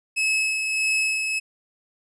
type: tone with tremolo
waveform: 40% pulse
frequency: 2584 Hz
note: E7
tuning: 35 cents flat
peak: -18 dBFS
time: 0.16-1.4 s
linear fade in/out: 20 ms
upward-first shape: sine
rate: 1.6 Hz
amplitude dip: 40%
effects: resampled to 24000 Hz